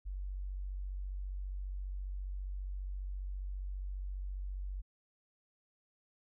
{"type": "tone", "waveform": "sine", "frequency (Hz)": 47.39, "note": "F#1", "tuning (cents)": 42, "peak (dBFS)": -37, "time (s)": [0.05, 4.82], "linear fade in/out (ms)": 20, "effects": []}